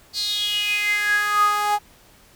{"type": "tone with high-pass filter sweep", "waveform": "sawtooth", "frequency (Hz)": 415.3, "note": "G#4", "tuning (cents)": 0, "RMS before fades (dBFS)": -21, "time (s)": [0.13, 1.79], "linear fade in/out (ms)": 50, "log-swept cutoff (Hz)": [4500, 860], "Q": 9.6, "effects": ["pink hiss -52 dBFS RMS until 2.35 s"]}